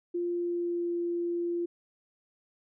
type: tone with pitch glide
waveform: sine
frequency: 348.6 to 345 Hz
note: F4 to F4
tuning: -3 to -21 cents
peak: -28 dBFS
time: 0.14-1.66 s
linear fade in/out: 10 ms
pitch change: -18 cents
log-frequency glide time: 0.28-0.96 s
effects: none